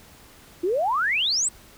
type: exponential sweep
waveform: sine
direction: up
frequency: 329.6 to 8410 Hz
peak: -20 dBFS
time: 0.63-1.49 s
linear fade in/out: 10 ms
effects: pink hiss -50 dBFS RMS until 1.77 s